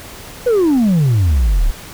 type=exponential sweep; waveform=sine; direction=down; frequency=511 to 32.44 Hz; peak=-7 dBFS; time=0.46-1.71 s; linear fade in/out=10 ms; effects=tanh soft clip ceiling -9 dBFS + pink hiss -34 dBFS RMS until 1.93 s